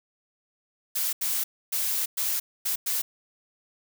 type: noise bursts at uneven times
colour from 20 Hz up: blue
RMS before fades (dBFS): -27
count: 6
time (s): 0.95-1.13 / 1.21-1.44 / 1.72-2.06 / 2.17-2.4 / 2.65-2.76 / 2.86-3.02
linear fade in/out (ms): 10
effects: none